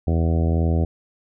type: harmonic tone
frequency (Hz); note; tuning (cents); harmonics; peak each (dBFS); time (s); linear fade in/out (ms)
82.2; E2; -4; 1 / 2 / 3 / 4 / 5 / 6 / 7 / 8 / 9; -18 / -24 / -28 / -30 / -32 / -34 / -35 / -36 / -37; 0.07-0.85; 5
effects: none